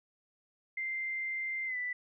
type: tone with pitch glide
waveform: sine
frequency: 2089 to 1982 Hz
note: C7 to B6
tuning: -3 to +6 cents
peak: -33 dBFS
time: 0.77-1.93 s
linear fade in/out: 5 ms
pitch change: -91 cents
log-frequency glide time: 1.66-1.77 s
effects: none